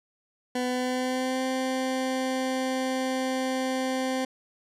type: tone with pitch glide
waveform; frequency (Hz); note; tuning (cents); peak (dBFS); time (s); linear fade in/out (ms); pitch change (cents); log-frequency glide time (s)
20% pulse; 250 to 260.2; B3 to C4; +21 to -9; -21; 0.55-4.25; 5; +70; 0.66-1.43
effects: low-pass 10000 Hz 12 dB/octave